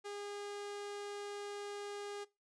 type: tone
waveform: sawtooth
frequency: 408 Hz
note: G#4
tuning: 31 cents flat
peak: -39 dBFS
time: 0.04-2.25 s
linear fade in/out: 20 ms
effects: noise-tail reverb RT60 0.2 s tail -18 dB re dry + resampled to 22050 Hz